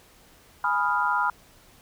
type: chord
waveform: sine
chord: F half-diminished seventh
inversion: first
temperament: equal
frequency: 830.6 / 987.8 / 1244.5 / 1396.9 Hz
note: Ab5 / Cb6 / Eb6 / F6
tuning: 0 / 0 / 0 / 0 cents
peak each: -29 / -25 / -29 / -26 dBFS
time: 0.64-1.3 s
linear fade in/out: 2 ms
effects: pink hiss -55 dBFS RMS until 1.81 s